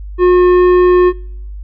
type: tone with tanh clipping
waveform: sine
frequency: 360.2 Hz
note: F#4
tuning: 46 cents flat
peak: -7 dBFS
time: 0.18-1.13 s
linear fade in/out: 50 ms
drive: 11 dB
effects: noise-tail reverb RT60 0.7 s tail -26 dB re dry + added 50 Hz sine -24 dBFS peak until 1.63 s